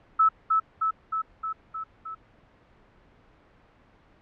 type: tone with echo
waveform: sine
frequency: 1305 Hz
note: E6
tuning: 18 cents flat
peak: -15 dBFS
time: 0.19-0.29 s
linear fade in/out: 10 ms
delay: 310 ms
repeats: 6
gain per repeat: -3 dB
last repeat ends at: 2.15 s
effects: pink hiss -58 dBFS RMS until 4.21 s + low-pass 2000 Hz 12 dB/octave